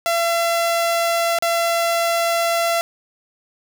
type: tone with dropouts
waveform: sawtooth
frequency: 677 Hz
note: E5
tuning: 46 cents sharp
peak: -13 dBFS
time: 0.06-2.81 s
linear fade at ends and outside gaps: 0 ms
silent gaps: 1.387-1.424 s
effects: none